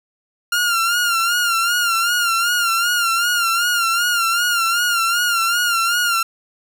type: tone with vibrato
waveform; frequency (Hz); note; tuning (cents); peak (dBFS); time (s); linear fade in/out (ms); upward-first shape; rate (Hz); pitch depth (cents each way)
sawtooth; 1396.9; F6; 0; -12; 0.52-6.23; 5; sine; 2.6; 64
effects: none